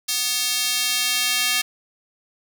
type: tone with high-pass filter sweep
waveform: square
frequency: 246.9 Hz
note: B3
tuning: in tune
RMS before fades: -22 dBFS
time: 0.08-1.62 s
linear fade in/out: 10 ms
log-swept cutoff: 4400 to 2600 Hz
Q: 1.1
effects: none